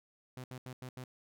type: tone bursts at uneven times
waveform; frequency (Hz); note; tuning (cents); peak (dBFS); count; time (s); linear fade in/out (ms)
sawtooth; 127.5; C3; -44; -39; 5; 0.37-0.44 / 0.51-0.58 / 0.66-0.73 / 0.82-0.89 / 0.97-1.04; 2
effects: none